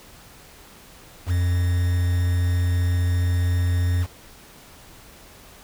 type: tone with quantisation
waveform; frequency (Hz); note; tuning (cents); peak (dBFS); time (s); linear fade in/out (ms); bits
triangle; 88.5; F2; +23; -16; 1.26-4.07; 50; 6
effects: pink hiss -47 dBFS RMS until 5.63 s